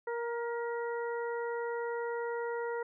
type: harmonic tone with a mistuned harmonic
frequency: 470 Hz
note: A#4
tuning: 14 cents sharp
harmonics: 1 / 2 / 3 / 4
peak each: -34 / -40 / -44 / -46 dBFS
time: 0.07-2.83 s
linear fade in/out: 5 ms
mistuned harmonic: 4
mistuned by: +25 cents
effects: none